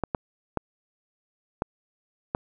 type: clicks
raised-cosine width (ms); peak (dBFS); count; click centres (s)
1; -11; 5; 0.037 / 0.148 / 0.573 / 1.621 / 2.349
effects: none